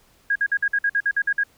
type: tone bursts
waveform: sine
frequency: 1638 Hz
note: G#6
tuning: 24 cents flat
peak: -17 dBFS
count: 11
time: 0.3-1.436 s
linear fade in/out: 5 ms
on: 56 ms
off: 52 ms
effects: pink hiss -58 dBFS RMS until 1.57 s